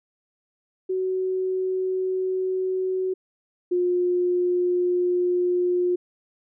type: tone pair in turn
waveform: sine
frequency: 373.8 / 357.1 Hz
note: F#4 / F4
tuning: +18 / +39 cents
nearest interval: minor second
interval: 79 cents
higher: first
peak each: -22 / -19 dBFS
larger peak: second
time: 0.89-3.14 / 3.71-5.96 s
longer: neither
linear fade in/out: 10 ms
effects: none